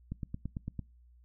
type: click train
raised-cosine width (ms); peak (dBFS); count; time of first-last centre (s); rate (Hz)
5; -24; 7; 0.12-0.793; 8.92
effects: noise-tail reverb RT60 0.3 s tail -25 dB re dry + added 60 Hz sine -57 dBFS peak until 1.24 s